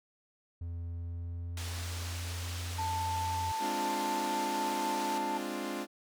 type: tone with pitch glide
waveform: triangle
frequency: 85.1 to 88.15 Hz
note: F2 to F2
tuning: -44 to +17 cents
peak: -34 dBFS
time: 0.61-3.52 s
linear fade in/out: 5 ms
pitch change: +61 cents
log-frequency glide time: 0.9-2.99 s
type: band-pass noise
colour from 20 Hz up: white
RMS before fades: -44 dBFS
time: 1.57-5.18 s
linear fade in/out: 2 ms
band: 240 to 6700 Hz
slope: 12 dB/octave
type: tone with vibrato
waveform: sine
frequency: 885 Hz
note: A5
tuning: 10 cents sharp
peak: -32 dBFS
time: 2.78-5.38 s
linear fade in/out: 10 ms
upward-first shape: sine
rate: 20 Hz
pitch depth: 14 cents each way
type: chord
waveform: sawtooth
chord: D half-diminished seventh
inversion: second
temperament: equal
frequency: 207.7 / 261.6 / 293.7 / 349.2 Hz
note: Ab3 / C4 / D4 / F4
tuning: 0 / 0 / 0 / 0 cents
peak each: -38 / -37 / -36 / -36 dBFS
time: 3.59-5.87 s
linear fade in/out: 50 ms
effects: none